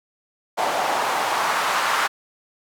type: noise with band-pass filter sweep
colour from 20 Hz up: white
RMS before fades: -22 dBFS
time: 0.57-2.08 s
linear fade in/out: 20 ms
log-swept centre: 700 to 1200 Hz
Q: 2.1
effects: none